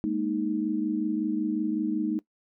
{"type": "chord", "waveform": "sine", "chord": "Ab suspended second", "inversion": "none", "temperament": "equal", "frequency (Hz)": [207.7, 233.1, 311.1], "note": ["Ab3", "Bb3", "Eb4"], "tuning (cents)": [0, 0, 0], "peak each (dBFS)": [-31, -31, -27], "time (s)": [0.04, 2.19], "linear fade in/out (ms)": 0, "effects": ["noise-tail reverb RT60 0.1 s tail -20 dB re dry"]}